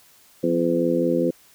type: harmonic tone with a mistuned harmonic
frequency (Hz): 84.8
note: E2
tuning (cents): +50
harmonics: 2 / 3 / 4 / 5 / 6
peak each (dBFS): -27 / -24 / -23 / -28 / -23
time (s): 0.43-1.31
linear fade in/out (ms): 10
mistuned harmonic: 2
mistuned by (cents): +43
effects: white hiss -54 dBFS RMS until 1.54 s